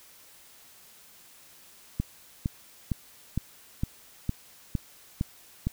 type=click train; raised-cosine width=5 ms; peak=-14 dBFS; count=9; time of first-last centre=2-5.67 s; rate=2.18 Hz; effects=white hiss -54 dBFS RMS until 5.72 s